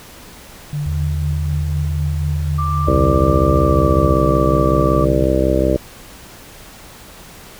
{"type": "tone with tremolo", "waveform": "sine", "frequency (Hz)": 146.83, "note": "D3", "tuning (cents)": 0, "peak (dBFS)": -18, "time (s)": [0.73, 5.24], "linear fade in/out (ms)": 0, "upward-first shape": "sine", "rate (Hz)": 4, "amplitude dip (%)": 40}
{"type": "tone", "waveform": "sine", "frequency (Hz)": 80, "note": "D#2", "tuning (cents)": 49, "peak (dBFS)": -18, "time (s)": [0.86, 4.15], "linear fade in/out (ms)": 5}
{"type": "tone with pitch glide", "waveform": "sine", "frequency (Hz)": [1180, 1164.4], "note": ["D6", "D6"], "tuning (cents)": [8, -15], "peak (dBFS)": -20, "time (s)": [2.58, 5.05], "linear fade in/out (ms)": 10, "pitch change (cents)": -23, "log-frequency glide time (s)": [3.63, 3.77]}
{"type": "harmonic tone", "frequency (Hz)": 65.41, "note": "C2", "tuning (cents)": 0, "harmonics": [1, 2, 3, 4, 5, 6, 7, 8, 9], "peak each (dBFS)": [-19, -23, -24, -24, -19, -23, -22, -24, -19], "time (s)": [2.87, 5.77], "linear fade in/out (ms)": 10}
{"effects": ["pink hiss -39 dBFS RMS until 7.59 s"]}